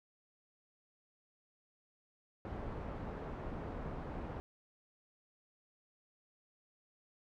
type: low-pass noise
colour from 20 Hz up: pink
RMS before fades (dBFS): -43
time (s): 2.45-4.4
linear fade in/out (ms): 0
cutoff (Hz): 990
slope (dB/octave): 12
effects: none